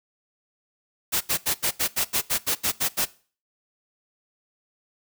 white noise bursts, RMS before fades -23 dBFS, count 12, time 1.12-3.057 s, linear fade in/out 20 ms, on 89 ms, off 79 ms, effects noise-tail reverb RT60 0.4 s tail -20 dB re dry

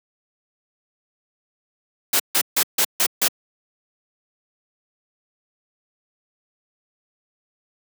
white noise bursts, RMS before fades -18 dBFS, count 6, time 2.13-3.282 s, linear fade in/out 5 ms, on 67 ms, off 150 ms, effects high-pass 200 Hz 12 dB/octave

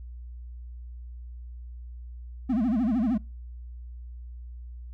triangle tone with vibrato, 234.4 Hz, A#3, 10 cents sharp, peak -20 dBFS, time 2.49-3.18 s, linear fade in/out 10 ms, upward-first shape sine, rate 13 Hz, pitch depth 220 cents each way, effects noise-tail reverb RT60 0.3 s tail -25 dB re dry + added 60 Hz sine -38 dBFS peak until 4.93 s

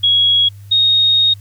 sine tone pair in turn, 3322 / 3729 Hz, G#7 / A#7, 0 / 0 cents, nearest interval major second, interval 200 cents, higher second, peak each -9 dBFS, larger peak neither, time 0.03-0.49 / 0.71-1.34 s, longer second, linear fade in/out 10 ms, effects added 100 Hz sine -33 dBFS peak until 1.4 s + white hiss -52 dBFS RMS until 1.4 s

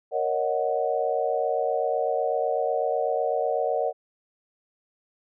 sine chord, D# minor seventh, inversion second, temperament equal, 466.2 / 554.4 / 622.3 / 740 Hz, A#4 / C#5 / D#5 / F#5, 0 / 0 / 0 / 0 cents, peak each -28 dBFS, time 0.11-3.93 s, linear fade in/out 50 ms, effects none

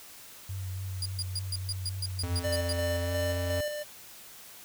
sine tone with vibrato, 94.3 Hz, F#2, 33 cents sharp, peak -33 dBFS, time 0.49-2.47 s, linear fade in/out 5 ms, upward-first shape triangle, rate 3.5 Hz, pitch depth 33 cents each way
30% pulse tone bursts, 4851 Hz, D#8, 45 cents flat, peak -28 dBFS, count 11, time 1.02-2.727 s, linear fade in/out 2 ms, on 37 ms, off 130 ms
square tone with pitch glide, 87.4 to 89.24 Hz, F2 to F2, +2 to +38 cents, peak -31 dBFS, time 2.23-3.61 s, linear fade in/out 5 ms, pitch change +36 cents, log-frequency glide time 3.04-3.11 s
square tone with tremolo, 596 Hz, D5, 25 cents sharp, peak -30 dBFS, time 2.43-3.84 s, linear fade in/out 20 ms, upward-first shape square, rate 2.8 Hz, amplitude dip 40%
effects white hiss -49 dBFS RMS until 4.64 s

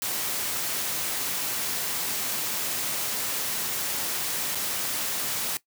white noise with dropouts, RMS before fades -29 dBFS, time 0.02-5.57 s, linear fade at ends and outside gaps 1 ms, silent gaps 4.549-4.554 s, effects noise-tail reverb RT60 0.1 s tail -18 dB re dry + high-pass 100 Hz 12 dB/octave

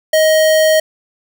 square tone, 628 Hz, D#5, 16 cents sharp, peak -9 dBFS, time 0.13-0.8 s, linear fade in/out 5 ms, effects none

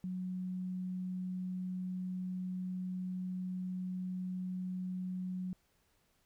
sine tone, 183.7 Hz, F#3, 12 cents flat, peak -36 dBFS, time 0.04-5.53 s, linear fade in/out 0 ms, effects pink hiss -74 dBFS RMS until 6.25 s

